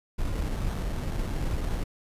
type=noise with sample-and-hold; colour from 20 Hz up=brown; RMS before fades=-29 dBFS; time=0.18-1.84 s; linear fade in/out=10 ms; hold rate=2450 Hz; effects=resampled to 32000 Hz